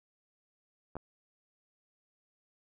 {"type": "clicks", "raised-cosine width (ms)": 1, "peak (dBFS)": -27, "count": 2, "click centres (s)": [0.955, 0.967], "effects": []}